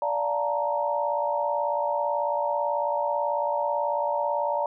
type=chord; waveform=sine; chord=Bb major seventh; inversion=first; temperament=just; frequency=582.7 / 699.2 / 874.1 / 932.3 Hz; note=D5 / F5 / A5 / Bb5; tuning=-14 / +2 / -12 / 0 cents; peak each=-27 / -33 / -32 / -27 dBFS; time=0.02-4.66 s; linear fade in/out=2 ms; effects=none